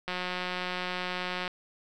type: click train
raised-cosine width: 0.3 ms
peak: -17 dBFS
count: 254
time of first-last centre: 0.08-1.478 s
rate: 181 Hz
effects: none